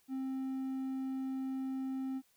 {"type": "tone", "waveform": "triangle", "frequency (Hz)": 264.4, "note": "C4", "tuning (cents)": 18, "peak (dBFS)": -33, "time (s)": [0.08, 2.22], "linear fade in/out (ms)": 50, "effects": ["white hiss -71 dBFS RMS until 2.36 s"]}